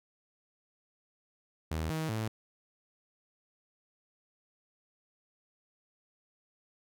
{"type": "tone with pitch steps", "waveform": "sawtooth", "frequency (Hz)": [79.5, 158.6, 110], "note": ["D#2", "D#3", "A2"], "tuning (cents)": [38, 33, 0], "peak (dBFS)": -28, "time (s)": [1.71, 2.28], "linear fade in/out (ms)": 5, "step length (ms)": 190, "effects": []}